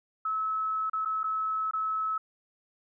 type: tone with dropouts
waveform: sine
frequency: 1296 Hz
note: E6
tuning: 30 cents flat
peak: -27 dBFS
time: 0.25-2.18 s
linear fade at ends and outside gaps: 5 ms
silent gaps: 0.898-0.932 / 1.05-1.056 / 1.233-1.24 / 1.711-1.734 s
effects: none